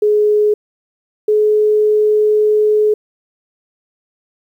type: tone pair in turn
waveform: sine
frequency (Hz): 420.7 / 424.9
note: G#4 / G#4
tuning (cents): +22 / +40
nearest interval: unison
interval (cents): 18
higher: second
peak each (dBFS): -9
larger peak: neither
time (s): 0.02-0.54 / 1.28-2.94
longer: second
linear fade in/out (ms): 5
effects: 8-bit

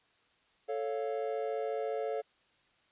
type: chord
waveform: triangle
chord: A augmented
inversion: none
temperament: equal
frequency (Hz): 440 / 554.4 / 698.5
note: A4 / C#5 / E#5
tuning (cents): 0 / 0 / 0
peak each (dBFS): -33 / -35 / -37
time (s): 0.68-2.22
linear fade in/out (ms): 20
effects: white hiss -69 dBFS RMS until 2.91 s + resampled to 8000 Hz

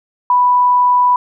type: tone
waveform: sine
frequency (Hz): 987.8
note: B5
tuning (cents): 0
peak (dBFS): -8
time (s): 0.3-1.16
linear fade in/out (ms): 2
effects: none

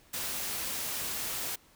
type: noise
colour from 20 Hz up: white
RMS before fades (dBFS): -35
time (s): 0.13-1.56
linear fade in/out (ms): 10
effects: pink hiss -61 dBFS RMS until 1.75 s

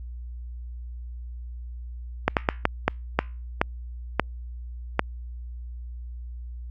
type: slowing click train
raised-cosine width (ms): 0.5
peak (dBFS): -3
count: 9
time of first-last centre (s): 2.28-4.994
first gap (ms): 88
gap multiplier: 1.37
effects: added 60 Hz sine -34 dBFS peak until 6.7 s + Opus 48 kbps

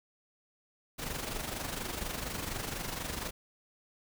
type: noise with amplitude modulation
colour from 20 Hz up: pink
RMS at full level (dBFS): -35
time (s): 0.98-3.31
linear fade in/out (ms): 20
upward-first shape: sine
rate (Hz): 24.2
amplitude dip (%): 60
effects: none

